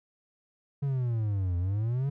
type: exponential two-way sweep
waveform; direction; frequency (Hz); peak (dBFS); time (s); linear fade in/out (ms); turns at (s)
triangle; down then up; 143.5 to 85.9 to 143.5; -24; 0.82-2.1; 10; 1.57
effects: none